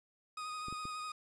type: tone with vibrato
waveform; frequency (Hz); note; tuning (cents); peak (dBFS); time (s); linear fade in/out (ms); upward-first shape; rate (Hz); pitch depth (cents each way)
40% pulse; 1244.5; D#6; 0; -39; 0.37-1.12; 5; sine; 12; 19
type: clicks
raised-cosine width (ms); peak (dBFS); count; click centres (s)
3; -33; 3; 0.684 / 0.726 / 0.854
effects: resampled to 22050 Hz + 10-bit